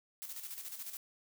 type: noise with tremolo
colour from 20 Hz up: blue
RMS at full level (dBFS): -43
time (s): 0.22-0.97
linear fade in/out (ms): 0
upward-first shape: square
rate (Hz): 14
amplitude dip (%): 55
effects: none